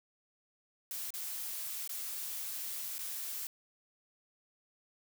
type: noise with dropouts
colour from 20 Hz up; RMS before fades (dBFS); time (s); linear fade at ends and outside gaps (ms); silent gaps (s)
blue; -40; 0.91-3.47; 1; 1.105-1.139 / 1.876-1.893 / 2.982-2.99
effects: none